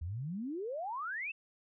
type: exponential sweep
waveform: sine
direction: up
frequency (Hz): 75.7 to 2738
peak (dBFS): -36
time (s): 0.01-1.32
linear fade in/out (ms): 10
effects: none